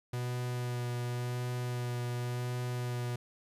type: tone with vibrato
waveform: 45% pulse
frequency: 122.7 Hz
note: B2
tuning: 11 cents flat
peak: -33 dBFS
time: 0.13-3.16 s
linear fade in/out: 5 ms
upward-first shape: sine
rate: 0.91 Hz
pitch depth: 14 cents each way
effects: resampled to 32000 Hz + 11-bit